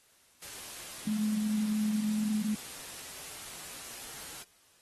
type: tone in noise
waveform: sine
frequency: 213.3 Hz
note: G#3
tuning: 46 cents sharp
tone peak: -27 dBFS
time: 1.07-2.55 s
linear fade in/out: 5 ms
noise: white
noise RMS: -44 dBFS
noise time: 0.42-4.43 s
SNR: +14 dB
effects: white hiss -64 dBFS RMS until 4.81 s + AAC 32 kbps